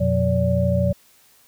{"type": "tone cluster", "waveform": "sine", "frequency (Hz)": [89, 122.2, 180.4, 575], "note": ["F2", "B2", "F#3", "D5"], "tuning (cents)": [33, -18, -44, -37], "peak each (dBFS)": -22, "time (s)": [0, 0.93], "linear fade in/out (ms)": 10, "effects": ["white hiss -55 dBFS RMS until 1.47 s"]}